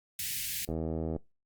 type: band-stop noise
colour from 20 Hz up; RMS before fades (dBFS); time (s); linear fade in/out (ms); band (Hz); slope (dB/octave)
white; -35; 0.19-0.65; 2; 200 to 1800; 48
type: click train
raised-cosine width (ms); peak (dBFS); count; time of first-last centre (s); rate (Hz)
2; -21; 39; 0.69-1.163; 80.4
effects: noise-tail reverb RT60 0.2 s tail -22 dB re dry + Opus 48 kbps